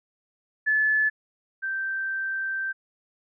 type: tone pair in turn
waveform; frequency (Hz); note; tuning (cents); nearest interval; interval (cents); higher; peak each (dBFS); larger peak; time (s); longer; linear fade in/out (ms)
sine; 1729 / 1562.8; A6 / G6; -31 / -6; major second; 175; first; -19 / -26; first; 0.66-1.1 / 1.62-2.73; second; 20
effects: none